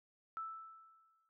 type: tone with exponential decay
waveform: sine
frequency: 1318.5 Hz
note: E6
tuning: in tune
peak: -38 dBFS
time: 0.37-1.29 s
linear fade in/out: 0 ms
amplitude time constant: 200 ms
effects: noise-tail reverb RT60 0.1 s tail -19 dB re dry